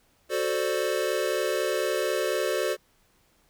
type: chord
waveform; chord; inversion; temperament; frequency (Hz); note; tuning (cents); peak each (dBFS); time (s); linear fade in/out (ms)
square; D dominant seventh; first; equal; 370 / 440 / 523.3 / 587.3; F#4 / A4 / C5 / D5; 0 / 0 / 0 / 0; -31; 0.29-2.77; 50
effects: pink hiss -65 dBFS RMS until 3.49 s